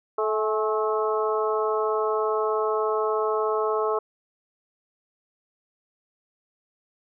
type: harmonic tone with a mistuned harmonic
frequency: 216.7 Hz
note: A3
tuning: 26 cents flat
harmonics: 2 / 3 / 4 / 5 / 6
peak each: -24 / -30 / -32 / -29 / -31 dBFS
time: 0.18-3.99 s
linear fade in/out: 5 ms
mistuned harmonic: 4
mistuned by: -40 cents
effects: none